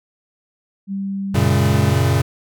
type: tone with pitch glide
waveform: sine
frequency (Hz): 196 to 208.9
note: G3 to G#3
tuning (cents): 0 to +10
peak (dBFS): -21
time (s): 0.87-1.95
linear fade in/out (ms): 50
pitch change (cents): +110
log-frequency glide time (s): 1.42-1.77
type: chord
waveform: square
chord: F# major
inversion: none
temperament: equal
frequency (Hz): 92.5 / 116.54 / 138.59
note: F#2 / A#2 / C#3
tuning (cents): 0 / 0 / 0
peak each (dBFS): -19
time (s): 1.34-2.22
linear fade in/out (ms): 10
effects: none